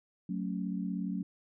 sine chord, F# minor, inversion none, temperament just, 185 / 222 / 277.5 Hz, F#3 / A3 / C#4, 0 / +16 / +2 cents, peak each -34 / -38 / -39 dBFS, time 0.29-1.23 s, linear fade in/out 5 ms, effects none

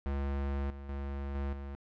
square tone with level steps, 69.6 Hz, C#2, 8 cents sharp, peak -32 / -43 / -36 / -33 / -40 dBFS, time 0.06-1.75 s, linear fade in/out 0 ms, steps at 0.7 / 0.89 / 1.35 / 1.53 s, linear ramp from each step 2 ms, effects low-pass 2000 Hz 12 dB/octave

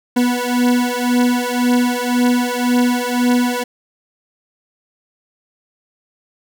40% pulse beating tone pair, 244.6 / 246.5 Hz, B3 / B3, -16 / -3 cents, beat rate 1.9 Hz, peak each -16 dBFS, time 0.16-3.64 s, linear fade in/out 10 ms, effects none

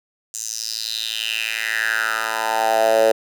10% pulse tone with high-pass filter sweep, 111.5 Hz, A2, 23 cents sharp, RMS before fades -21 dBFS, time 0.34-3.12 s, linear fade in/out 5 ms, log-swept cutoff 7000 to 510 Hz, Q 4.9, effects none

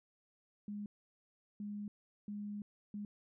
sine tone bursts at uneven times, 206.4 Hz, G#3, 10 cents flat, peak -40 dBFS, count 4, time 0.68-0.86 / 1.6-1.88 / 2.28-2.62 / 2.94-3.05 s, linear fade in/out 2 ms, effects none

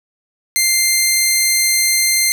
10% pulse tone, 2093 Hz, C7, in tune, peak -3 dBFS, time 0.56-2.32 s, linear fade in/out 0 ms, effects none

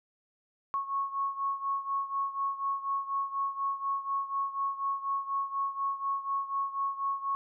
sine beating tone pair, 1100 / 1104.1 Hz, C#6 / C#6, -14 / -7 cents, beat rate 4.1 Hz, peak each -31 / -35 dBFS, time 0.74-7.35 s, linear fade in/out 0 ms, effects none

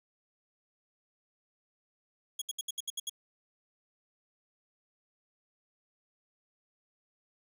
20% pulse tone bursts, 3322 Hz, G#7, in tune, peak -28 dBFS, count 8, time 2.39-3.096 s, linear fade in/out 5 ms, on 27 ms, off 70 ms, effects none

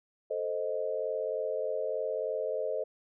sine chord, A diminished, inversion none, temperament equal, 440 / 523.3 / 622.3 Hz, A4 / C5 / Eb5, 0 / 0 / 0 cents, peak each -35 / -34 / -34 dBFS, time 0.3-2.84 s, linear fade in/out 10 ms, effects none

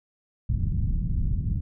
pink low-pass noise, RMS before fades -25 dBFS, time 0.49-1.61 s, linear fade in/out 10 ms, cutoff 170 Hz, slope 24 dB/octave, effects none

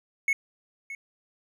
triangle tone with echo, 2197 Hz, C#7, 16 cents flat, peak -19 dBFS, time 0.28-0.33 s, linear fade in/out 2 ms, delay 620 ms, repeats 1, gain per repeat -14 dB, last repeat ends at 0.95 s, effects none

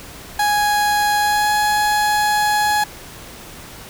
30% pulse tone with pitch glide, 830.6 to 839.3 Hz, G#5 to G#5, 0 to +18 cents, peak -12 dBFS, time 0.39-2.84 s, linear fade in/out 5 ms, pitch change +18 cents, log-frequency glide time 1.2-1.5 s, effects pink hiss -37 dBFS RMS until 3.89 s

